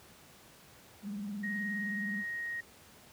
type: tone with vibrato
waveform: sine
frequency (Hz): 204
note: G#3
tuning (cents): -31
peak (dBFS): -36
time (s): 1.02-2.24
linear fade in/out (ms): 50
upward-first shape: triangle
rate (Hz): 19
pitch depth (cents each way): 110
type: tone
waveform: sine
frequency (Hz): 1875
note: A#6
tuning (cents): +10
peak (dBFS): -35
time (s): 1.43-2.61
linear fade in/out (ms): 10
effects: pink hiss -57 dBFS RMS until 3.12 s + high-pass 80 Hz 12 dB/octave